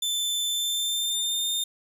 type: tone with pitch glide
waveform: sawtooth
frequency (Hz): 3534 to 3631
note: A7 to A#7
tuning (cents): +7 to -46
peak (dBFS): -22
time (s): 0.02-1.64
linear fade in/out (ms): 5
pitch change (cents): +47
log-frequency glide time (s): 0.48-1.5
effects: none